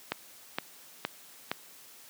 click train, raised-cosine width 0.3 ms, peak -13 dBFS, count 4, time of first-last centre 0.12-1.515 s, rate 2.15 Hz, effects white hiss -53 dBFS RMS until 2.09 s + high-pass 150 Hz 12 dB/octave

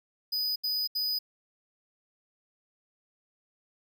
square tone bursts, 4978 Hz, D#8, in tune, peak -28 dBFS, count 3, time 0.32-1.19 s, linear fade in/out 10 ms, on 240 ms, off 75 ms, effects none

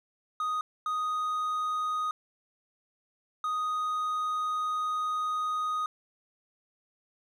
triangle tone bursts at uneven times, 1245 Hz, D#6, 1 cent sharp, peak -26 dBFS, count 3, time 0.4-0.61 / 0.86-2.11 / 3.44-5.86 s, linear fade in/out 2 ms, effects none

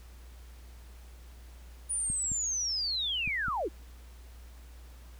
sine linear sweep, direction down, 9620 to 261.6 Hz, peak -29 dBFS, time 1.89-3.69 s, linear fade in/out 20 ms
clicks, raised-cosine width 5 ms, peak -26 dBFS, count 4, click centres 2.101 / 2.318 / 3.276 / 3.483 s
effects added 60 Hz sine -47 dBFS peak until 5.19 s + pink hiss -59 dBFS RMS until 5.19 s

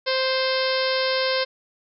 harmonic tone, 523.3 Hz, C5, in tune, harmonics 1 / 2 / 3 / 4 / 5 / 6 / 7 / 8 / 9 / 10, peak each -23 / -30 / -30 / -31 / -34 / -33 / -33 / -31 / -32 / -32 dBFS, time 0.06-1.45 s, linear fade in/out 20 ms, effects none

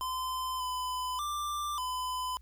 square tone with pitch steps, 1027 / 1008 / 1182 / 1010 Hz, C6 / B5 / D6 / B5, -33 / +35 / +11 / +39 cents, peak -33 dBFS, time 0.01-2.37 s, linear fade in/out 0 ms, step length 590 ms, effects added 60 Hz sine -51 dBFS peak until 2.41 s + white hiss -73 dBFS RMS until 2.41 s

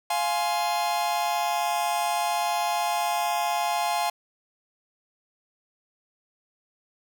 45% pulse chord, F minor, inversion none, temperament just, 698.5 / 838.1 / 1047.7 Hz, F5 / Ab5 / C6, 0 / +16 / +2 cents, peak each -27 / -27 / -32 dBFS, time 0.1-4.1 s, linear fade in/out 5 ms, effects none

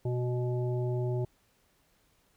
harmonic tone with a mistuned harmonic, 123.6 Hz, B2, 2 cents sharp, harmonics 1 / 3 / 5 / 7, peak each -29 / -34 / -41 / -47 dBFS, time 0.05-1.25 s, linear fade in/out 5 ms, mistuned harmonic 7, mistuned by -17 cents, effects pink hiss -69 dBFS RMS until 2.36 s

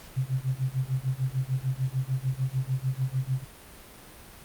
sine tone with tremolo, 131.1 Hz, C3, 4 cents sharp, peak -22 dBFS, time 0.16-3.45 s, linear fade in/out 20 ms, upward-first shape sine, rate 6.7 Hz, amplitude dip 95%, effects pink hiss -48 dBFS RMS until 4.44 s + Opus 48 kbps

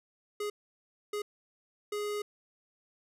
square tone bursts at uneven times, 415.3 Hz, G#4, in tune, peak -33 dBFS, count 3, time 0.4-0.5 / 1.13-1.22 / 1.92-2.22 s, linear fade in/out 5 ms, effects resampled to 32000 Hz

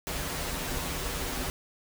pink noise with comb filter, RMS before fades -33 dBFS, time 0.07-1.5 s, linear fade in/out 0 ms, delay 9.3 ms, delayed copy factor -1, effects none

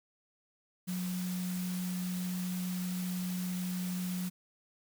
sine tone in noise, 181.5 Hz, F#3, 33 cents flat, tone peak -33 dBFS, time 0.87-4.3 s, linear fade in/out 20 ms, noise white, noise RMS -45 dBFS, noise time 0.87-4.3 s, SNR +9 dB, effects none

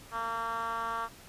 10% pulse tone with band-pass filter, 228.7 Hz, A#3, 33 cents flat, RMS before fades -34 dBFS, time 0.11-1.09 s, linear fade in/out 50 ms, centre 1200 Hz, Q 2.7, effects pink hiss -52 dBFS RMS until 1.28 s + resampled to 32000 Hz

